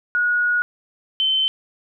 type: tone pair in turn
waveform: sine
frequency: 1452 / 3077 Hz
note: F#6 / G7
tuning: -33 / -33 cents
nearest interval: octave + minor second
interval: 1300 cents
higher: second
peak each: -16 dBFS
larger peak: neither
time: 0.15-0.62 / 1.2-1.48 s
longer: first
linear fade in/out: 0 ms
effects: none